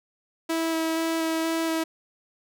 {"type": "tone with vibrato", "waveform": "sawtooth", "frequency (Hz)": 325.3, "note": "E4", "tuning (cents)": -23, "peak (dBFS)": -20, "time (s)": [0.49, 1.84], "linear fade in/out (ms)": 10, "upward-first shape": "square", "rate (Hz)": 2.1, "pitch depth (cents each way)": 9, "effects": []}